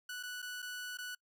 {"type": "tone with dropouts", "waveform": "sawtooth", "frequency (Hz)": 1480, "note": "F#6", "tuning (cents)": 0, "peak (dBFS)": -37, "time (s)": [0.09, 1.15], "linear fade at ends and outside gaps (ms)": 5, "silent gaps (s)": [[0.229, 0.233], [0.42, 0.425], [0.621, 0.625], [0.973, 0.985]], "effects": ["noise-tail reverb RT60 0.1 s tail -26 dB re dry"]}